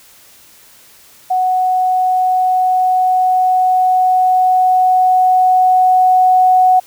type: tone with level ramp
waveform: sine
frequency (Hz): 740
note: F#5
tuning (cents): 0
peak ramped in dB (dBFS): -11 to -6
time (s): 1.3-6.8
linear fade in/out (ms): 10
effects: white hiss -44 dBFS RMS until 6.86 s